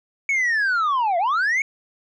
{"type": "linear two-way sweep", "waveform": "sine", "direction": "down then up", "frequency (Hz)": [2244, 659.3, 2244], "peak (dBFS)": -15, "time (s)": [0.29, 1.62], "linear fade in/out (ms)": 2, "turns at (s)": 1.18, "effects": ["tanh soft clip ceiling -17 dBFS"]}